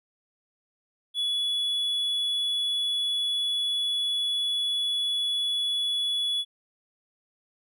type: tone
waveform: triangle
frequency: 3403 Hz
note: G#7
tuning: 41 cents sharp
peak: -23 dBFS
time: 1.14-6.45 s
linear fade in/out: 50 ms
effects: none